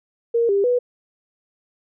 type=tone with pitch steps; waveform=sine; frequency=466.5 / 398.6 / 491.2 Hz; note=A#4 / G4 / B4; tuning=+1 / +29 / -9 cents; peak=-15 dBFS; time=0.34-0.79 s; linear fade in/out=10 ms; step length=150 ms; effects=none